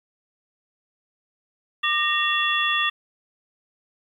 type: tone cluster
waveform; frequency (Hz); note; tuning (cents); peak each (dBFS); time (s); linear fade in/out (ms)
sine; 1195 / 1849 / 2739 / 3418; D6 / A#6 / F7 / G#7; +30 / -15 / -34 / +49; -25; 1.83-2.9; 10
effects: 9-bit